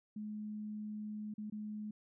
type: tone with dropouts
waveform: sine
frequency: 211.9 Hz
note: G#3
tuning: 35 cents sharp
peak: -40 dBFS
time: 0.16-1.91 s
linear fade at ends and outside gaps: 5 ms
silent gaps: 1.34-1.38 / 1.5-1.522 s
effects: none